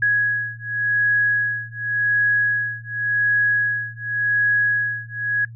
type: beating tone pair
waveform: sine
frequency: 1666 / 1666.89 Hz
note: G#6 / G#6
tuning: +5 / +6 cents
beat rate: 0.89 Hz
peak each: -20 dBFS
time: 0.02-5.45 s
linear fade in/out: 5 ms
effects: noise-tail reverb RT60 0.1 s tail -17 dB re dry + added 115 Hz sine -35 dBFS peak until 5.55 s